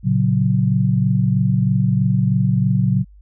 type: chord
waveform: sine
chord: F# major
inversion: first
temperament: just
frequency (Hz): 115.62 / 138.75 / 185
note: A#2 / C#3 / F#3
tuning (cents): -14 / +2 / 0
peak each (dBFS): -18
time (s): 0.03-3.05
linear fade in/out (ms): 50
effects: added 50 Hz sine -42 dBFS peak until 3.21 s